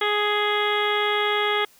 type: harmonic tone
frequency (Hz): 416.7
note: G#4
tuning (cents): +6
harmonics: 1 / 2 / 3 / 4 / 5 / 6 / 7 / 8 / 9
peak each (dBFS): -25 / -28 / -27 / -30 / -27 / -38 / -36 / -28 / -40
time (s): 0.01-1.65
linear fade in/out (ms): 5
effects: white hiss -55 dBFS RMS until 1.79 s